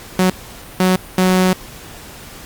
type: tone bursts at uneven times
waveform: sawtooth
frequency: 185 Hz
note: F#3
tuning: in tune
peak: -7 dBFS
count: 3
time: 0.19-0.3 / 0.8-0.96 / 1.18-1.53 s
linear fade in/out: 2 ms
effects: pink hiss -36 dBFS RMS until 2.45 s + Opus 48 kbps